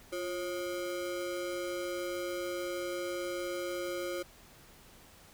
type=ring-modulated tone; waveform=square; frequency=446.8 Hz; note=A4; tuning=27 cents sharp; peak=-32 dBFS; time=0.12-4.23 s; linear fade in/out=10 ms; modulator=96.3 Hz; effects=pink hiss -57 dBFS RMS until 5.33 s